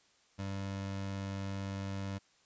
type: tone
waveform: 25% pulse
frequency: 97.9 Hz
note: G2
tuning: 2 cents flat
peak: -33 dBFS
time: 0.38-2.19 s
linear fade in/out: 20 ms
effects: white hiss -68 dBFS RMS until 2.45 s + resampled to 16000 Hz